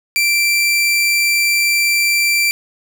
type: tone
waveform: sawtooth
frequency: 2349 Hz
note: D7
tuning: in tune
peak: -9 dBFS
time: 0.16-2.51 s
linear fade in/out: 0 ms
effects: none